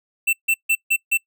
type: tone bursts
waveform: square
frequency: 2679 Hz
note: E7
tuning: 27 cents sharp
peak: -16 dBFS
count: 5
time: 0.27-1.175 s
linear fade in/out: 10 ms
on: 61 ms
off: 150 ms
effects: noise-tail reverb RT60 0.1 s tail -25 dB re dry